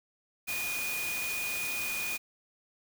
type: tone in noise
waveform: sine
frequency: 2461 Hz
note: D#7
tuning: 20 cents flat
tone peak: -33 dBFS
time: 0.47-2.18 s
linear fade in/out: 20 ms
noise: white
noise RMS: -37 dBFS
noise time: 0.47-2.18 s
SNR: +1 dB
effects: none